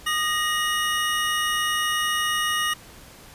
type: tone cluster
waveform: square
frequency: 1229 / 1876 / 2897 Hz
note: D#6 / A#6 / F#7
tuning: -22 / +11 / -37 cents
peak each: -27 dBFS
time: 0.06-2.74 s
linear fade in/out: 10 ms
effects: pink hiss -46 dBFS RMS until 3.34 s + resampled to 32000 Hz